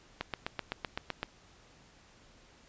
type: click train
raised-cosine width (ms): 0.3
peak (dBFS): -17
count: 9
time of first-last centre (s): 0.21-1.23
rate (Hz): 7.84
effects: pink hiss -60 dBFS RMS until 2.68 s + resampled to 16000 Hz